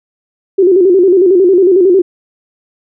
sine tone with vibrato, 370 Hz, F#4, in tune, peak -4 dBFS, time 0.58-2.02 s, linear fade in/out 10 ms, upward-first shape square, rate 11 Hz, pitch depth 88 cents each way, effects none

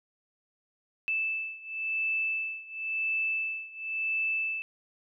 sine beating tone pair, 2634 / 2634.95 Hz, E7 / E7, -2 / -1 cents, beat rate 0.95 Hz, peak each -31 / -33 dBFS, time 1.08-4.62 s, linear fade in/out 0 ms, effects none

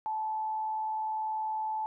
sine tone with frequency modulation, 870 Hz, A5, 20 cents flat, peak -30 dBFS, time 0.06-1.86 s, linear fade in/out 0 ms, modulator 80.8 Hz, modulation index 0.26, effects none

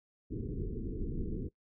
pink low-pass noise, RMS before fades -37 dBFS, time 0.3-1.49 s, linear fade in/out 10 ms, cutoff 450 Hz, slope 96 dB/octave, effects noise-tail reverb RT60 0.1 s tail -20 dB re dry

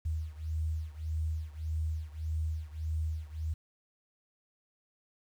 sine beating tone pair, 78.3 / 80 Hz, D#2 / D#2, +11 / +49 cents, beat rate 1.7 Hz, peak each -34 / -36 dBFS, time 0.05-3.54 s, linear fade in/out 10 ms, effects 10-bit

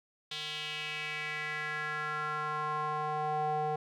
square tone with band-pass filter sweep, 152.1 Hz, D#3, 39 cents flat, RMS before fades -35 dBFS, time 0.31-3.76 s, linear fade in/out 5 ms, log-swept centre 3500 to 660 Hz, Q 3.6, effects none

